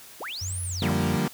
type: linear two-way sweep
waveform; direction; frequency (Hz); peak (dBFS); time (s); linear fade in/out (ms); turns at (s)
sine; up then down; 164.81 to 10480 to 274.3; -32; 0.2-0.92; 10; 0.62
type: tone with vibrato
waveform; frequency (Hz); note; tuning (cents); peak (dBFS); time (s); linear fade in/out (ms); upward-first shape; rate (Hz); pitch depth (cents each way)
sine; 90.6; F#2; -36; -30; 0.41-1.17; 10; square; 2.8; 15
type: chord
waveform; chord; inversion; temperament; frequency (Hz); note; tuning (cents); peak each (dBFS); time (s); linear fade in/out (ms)
35% pulse; G minor seventh; second; equal; 146.83 / 174.61 / 196 / 233.1; D3 / F3 / G3 / Bb3; 0 / 0 / 0 / 0; -27; 0.82-1.28; 2
effects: white hiss -47 dBFS RMS until 1.33 s